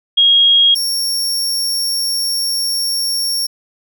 sine / sawtooth tone pair in turn, 3274 / 5506 Hz, G#7 / F8, -25 / -25 cents, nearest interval major sixth, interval 900 cents, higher second, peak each -7 / -13 dBFS, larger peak first, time 0.17-0.75 / 0.75-3.47 s, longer second, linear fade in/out 10 ms, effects none

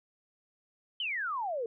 sine exponential sweep, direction down, 3138 to 440 Hz, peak -31 dBFS, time 1-1.66 s, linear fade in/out 2 ms, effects none

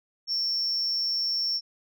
sine tone with amplitude modulation, 5440 Hz, F8, 46 cents flat, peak -20 dBFS, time 0.27-1.61 s, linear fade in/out 50 ms, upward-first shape sine, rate 160 Hz, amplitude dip 65%, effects tanh soft clip ceiling -21 dBFS

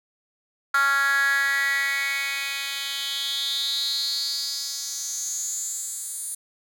10% pulse tone with high-pass filter sweep, 277.2 Hz, C#4, in tune, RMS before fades -26 dBFS, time 0.74-6.35 s, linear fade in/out 5 ms, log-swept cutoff 1400 to 9200 Hz, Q 6.4, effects none

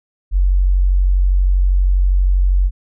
sine tone, 46.25 Hz, F#1, in tune, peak -10 dBFS, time 0.31-2.71 s, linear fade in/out 50 ms, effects none

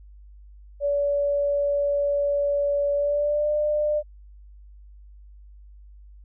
sine tone with pitch glide, 572 to 598.7 Hz, D5 to D5, -46 to +33 cents, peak -20 dBFS, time 0.8-4.03 s, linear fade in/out 50 ms, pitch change +79 cents, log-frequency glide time 2.94-3.51 s, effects added 50 Hz sine -44 dBFS peak until 6.24 s

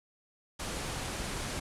pink low-pass noise, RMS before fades -37 dBFS, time 0.59-1.6 s, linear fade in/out 10 ms, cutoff 11000 Hz, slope 48 dB/octave, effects none

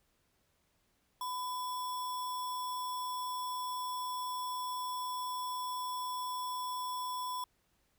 sine tone with sample-and-hold, 1002 Hz, B5, 25 cents sharp, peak -35 dBFS, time 1.21-7.44 s, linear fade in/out 2 ms, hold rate 4410 Hz, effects pink hiss -75 dBFS RMS until 7.98 s

